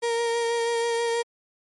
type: tone with vibrato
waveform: 35% pulse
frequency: 466.2 Hz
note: A#4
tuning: in tune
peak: -21 dBFS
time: 0.02-1.23 s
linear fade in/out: 20 ms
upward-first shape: sine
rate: 6.2 Hz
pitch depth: 17 cents each way
effects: MP3 48 kbps